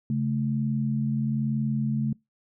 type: tone pair together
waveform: sine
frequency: 137 / 218.1 Hz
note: C#3 / A3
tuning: -20 / -15 cents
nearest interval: minor sixth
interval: 805 cents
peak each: -26 dBFS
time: 0.1-2.13 s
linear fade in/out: 2 ms
effects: noise-tail reverb RT60 0.2 s tail -25 dB re dry